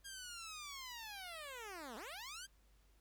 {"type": "linear two-way sweep", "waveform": "10% pulse", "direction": "down then up", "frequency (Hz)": [1626, 204.9, 1626], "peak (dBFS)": -39, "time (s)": [0.04, 2.47], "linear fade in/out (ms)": 20, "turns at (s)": 1.96, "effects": ["added 50 Hz sine -67 dBFS peak until 3 s", "pink hiss -75 dBFS RMS until 3 s"]}